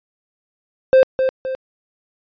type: tone with echo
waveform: triangle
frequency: 523.3 Hz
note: C5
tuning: in tune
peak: -5 dBFS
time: 0.93-1.03 s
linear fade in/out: 0 ms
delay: 260 ms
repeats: 2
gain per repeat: -7 dB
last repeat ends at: 1.55 s
effects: resampled to 11025 Hz